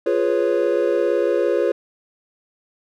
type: chord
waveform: triangle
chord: C# dominant seventh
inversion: first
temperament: equal with one note detuned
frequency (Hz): 349.2 / 415.3 / 493.9 / 551.5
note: E#4 / G#4 / B4 / C#5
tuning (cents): 0 / 0 / 0 / -9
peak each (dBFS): -20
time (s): 0.06-1.72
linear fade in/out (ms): 5
effects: none